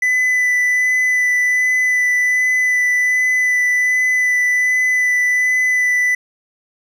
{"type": "tone with vibrato", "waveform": "triangle", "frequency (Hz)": 1997, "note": "B6", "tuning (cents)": 19, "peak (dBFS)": -11, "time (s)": [0.02, 6.15], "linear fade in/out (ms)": 5, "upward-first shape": "sine", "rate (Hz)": 1.3, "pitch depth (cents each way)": 10, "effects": []}